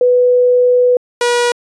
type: tone pair in turn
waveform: sine / sawtooth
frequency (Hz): 494.9 / 482.5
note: B4 / B4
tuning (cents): +4 / -40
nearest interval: unison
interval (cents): 44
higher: first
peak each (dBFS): -7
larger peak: neither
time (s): 0.01-0.97 / 1.21-1.52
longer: first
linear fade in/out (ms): 2
effects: resampled to 22050 Hz